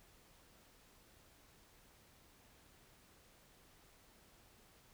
silence, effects pink hiss -66 dBFS RMS until 4.93 s

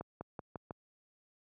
accelerating click train, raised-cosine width 1 ms, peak -27 dBFS, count 5, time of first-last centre 0.01-0.708 s, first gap 200 ms, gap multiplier 0.91, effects high-pass 80 Hz 12 dB/octave

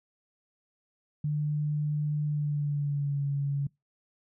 sine tone with pitch glide, 149.2 to 140.99 Hz, D3 to C#3, +28 to +30 cents, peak -26 dBFS, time 1.24-3.67 s, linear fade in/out 5 ms, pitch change -98 cents, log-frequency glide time 2.25-3.24 s, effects noise-tail reverb RT60 0.2 s tail -25 dB re dry

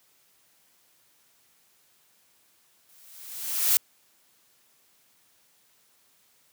blue noise with exponential growth, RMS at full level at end -19 dBFS, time 2.89-3.77 s, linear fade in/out 0 ms, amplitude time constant 190 ms, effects white hiss -64 dBFS RMS until 6.52 s + high-pass 80 Hz 12 dB/octave

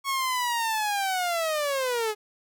sawtooth linear sweep, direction down, 1108.7 to 415.3 Hz, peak -21 dBFS, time 0.04-2.15 s, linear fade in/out 50 ms, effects none

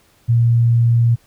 sine tone, 117.4 Hz, A#2, 13 cents sharp, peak -10 dBFS, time 0.28-1.16 s, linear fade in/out 20 ms, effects pink hiss -55 dBFS RMS until 1.26 s

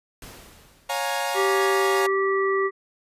pink noise with exponential decay, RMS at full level -40 dBFS, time 0.22-1.6 s, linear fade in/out 2 ms, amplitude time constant 300 ms
sawtooth chord, Bb minor seventh, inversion first, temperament equal with one note detuned, 554.4 / 710.7 / 830.6 / 932.3 Hz, Db5 / F5 / Ab5 / Bb5, 0 / +30 / 0 / 0 cents, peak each -26 dBFS, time 0.89-2.07 s, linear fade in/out 10 ms
harmonic tone, 389 Hz, G4, 13 cents flat, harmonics 1 / 3 / 5, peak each -21 / -26 / -28 dBFS, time 1.34-2.71 s, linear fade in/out 50 ms
effects resampled to 32000 Hz

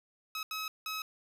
15% pulse tone bursts at uneven times, 1280 Hz, D#6, 49 cents sharp, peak -29 dBFS, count 3, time 0.35-0.43 / 0.51-0.68 / 0.86-1.02 s, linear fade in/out 2 ms, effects none

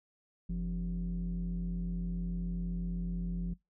sine tone pair together, 46.25 / 174.61 Hz, F#1 / F3, 0 / 0 cents, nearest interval octave + major seventh, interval 2300 cents, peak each -33 / -33 dBFS, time 0.49-3.54 s, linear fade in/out 10 ms, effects noise-tail reverb RT60 0.2 s tail -24 dB re dry + tanh soft clip ceiling -29 dBFS

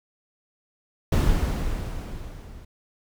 brown noise with level ramp, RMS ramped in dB -18 to -43 dBFS, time 1.12-2.65 s, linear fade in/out 5 ms, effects none

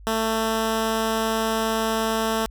10% pulse tone, 222.6 Hz, A3, 20 cents sharp, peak -13 dBFS, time 0.07-2.46 s, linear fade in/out 0 ms, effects added 50 Hz sine -41 dBFS peak until 2.5 s

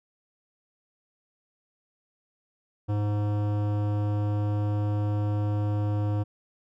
sine tone with hard clipping, 103.83 Hz, G#2, in tune, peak -26 dBFS, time 2.88-6.24 s, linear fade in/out 20 ms, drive 16 dB, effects none

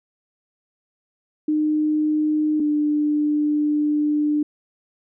sine tone pair in turn, 305.2 / 298.2 Hz, D#4 / D4, -33 / +27 cents, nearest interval unison, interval 40 cents, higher first, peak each -17 dBFS, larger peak neither, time 1.48-2.6 / 2.6-4.43 s, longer second, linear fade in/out 5 ms, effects none

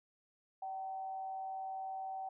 sine tone with frequency modulation, 765 Hz, G5, 42 cents flat, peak -39 dBFS, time 0.62-2.29 s, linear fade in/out 5 ms, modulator 157 Hz, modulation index 0.25, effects none

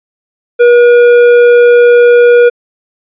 triangle tone with tanh clipping, 481.1 Hz, B4, 45 cents flat, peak -3 dBFS, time 0.59-2.5 s, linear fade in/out 20 ms, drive 14 dB, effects resampled to 8000 Hz

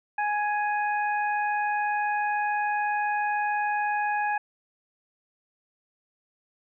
harmonic tone, 833 Hz, G#5, 5 cents sharp, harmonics 1 / 2 / 3, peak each -25 / -30 / -36 dBFS, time 0.18-4.38 s, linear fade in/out 5 ms, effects none

